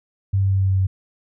sine tone with pitch steps, 97.6 / 97.04 / 96.48 / 95.92 / 95.37 / 94.82 Hz, G2 / G2 / G2 / G2 / G2 / F#2, -7 / -17 / -27 / -37 / -47 / +43 cents, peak -15 dBFS, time 0.33-0.87 s, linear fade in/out 10 ms, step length 90 ms, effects none

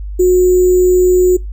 sine tone with sample-and-hold, 364 Hz, F#4, 28 cents flat, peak -6 dBFS, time 0.19-1.37 s, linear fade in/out 10 ms, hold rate 7350 Hz, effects noise-tail reverb RT60 0.2 s tail -23 dB re dry + added 50 Hz sine -21 dBFS peak until 1.52 s

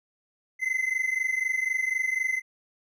triangle tone pair together, 2039 / 2063 Hz, C7 / C7, -45 / -25 cents, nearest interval unison, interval 20 cents, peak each -26 dBFS, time 0.59-2.42 s, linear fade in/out 50 ms, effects none

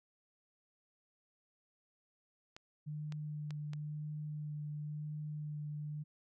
clicks, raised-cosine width 0.2 ms, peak -32 dBFS, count 4, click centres 2.565 / 3.123 / 3.507 / 3.734 s
sine tone with vibrato, 150.1 Hz, D3, 38 cents sharp, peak -39 dBFS, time 2.86-6.04 s, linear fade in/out 20 ms, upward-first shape sine, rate 0.97 Hz, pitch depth 13 cents each way
effects none

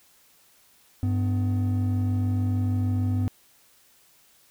triangle tone pair together, 99.2 / 251.1 Hz, G2 / B3, +21 / +29 cents, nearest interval octave + major third, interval 1608 cents, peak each -20 / -26 dBFS, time 1.03-3.28 s, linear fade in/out 0 ms, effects tanh soft clip ceiling -14 dBFS + white hiss -59 dBFS RMS until 4.5 s

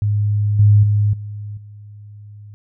sine tone with level steps, 103.83 Hz, G#2, in tune, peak -14 / -7 / -12 / -26 / -35 dBFS, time 0.02-2.54 s, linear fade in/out 0 ms, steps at 0.59 / 0.83 / 1.13 / 1.57 s, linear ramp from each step 5 ms, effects none

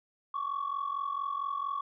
sine tone pair together, 1100 / 1144.4 Hz, C#6 / D6, -14 / -45 cents, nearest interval minor second, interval 69 cents, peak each -33 / -33 dBFS, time 0.34-1.81 s, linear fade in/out 5 ms, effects tanh soft clip ceiling -26 dBFS

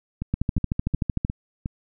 two click trains, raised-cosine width 5 ms, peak -15 / -10 dBFS, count 5 / 13, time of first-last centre 0.22-1.659 / 0.34-1.249 s, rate 2.78 / 13.2 Hz, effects none

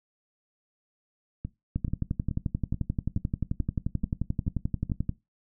two click trains, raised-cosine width 5 ms, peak -15 / -20 dBFS, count 39 / 9, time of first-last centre 1.76-5.093 / 1.45-4.898 s, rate 11.4 / 2.32 Hz, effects noise-tail reverb RT60 0.2 s tail -18 dB re dry

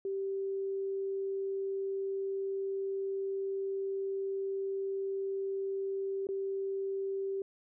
sine tone with dropouts, 389.8 Hz, G4, 10 cents flat, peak -32 dBFS, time 0.05-7.42 s, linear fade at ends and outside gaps 2 ms, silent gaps 6.27-6.288 s, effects none

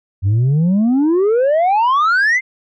sine exponential sweep, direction up, 92.5 to 2130 Hz, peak -8 dBFS, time 0.22-2.41 s, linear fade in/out 50 ms, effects tanh soft clip ceiling -10 dBFS

